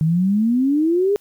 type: exponential sweep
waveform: sine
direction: up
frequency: 153.1 to 418.1 Hz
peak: -14 dBFS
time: 0.01-1.16 s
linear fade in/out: 0 ms
effects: white hiss -57 dBFS RMS until 1.2 s